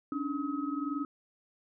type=tone cluster; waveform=sine; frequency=277.6 / 298.8 / 1274 Hz; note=C#4 / D4 / D#6; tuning=+3 / +30 / +41 cents; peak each=-34 / -35 / -39 dBFS; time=0.12-1.05 s; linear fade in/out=2 ms; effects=none